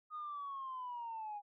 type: linear sweep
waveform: sine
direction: down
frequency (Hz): 1244 to 810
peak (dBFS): -40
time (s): 0.1-1.42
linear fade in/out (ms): 50
effects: tanh soft clip ceiling -37 dBFS